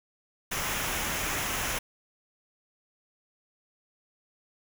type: noise with comb filter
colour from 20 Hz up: pink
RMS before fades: -31 dBFS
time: 0.51-1.79 s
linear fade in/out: 10 ms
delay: 0.23 ms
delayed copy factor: -0.5
effects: none